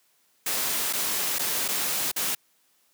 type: noise with dropouts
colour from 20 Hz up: white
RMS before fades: -27 dBFS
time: 0.46-2.35 s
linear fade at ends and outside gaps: 5 ms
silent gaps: 0.928-0.933 / 1.386-1.392 / 1.681-1.685 / 2.116-2.162 s
effects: white hiss -66 dBFS RMS until 2.93 s + high-pass 150 Hz 12 dB/octave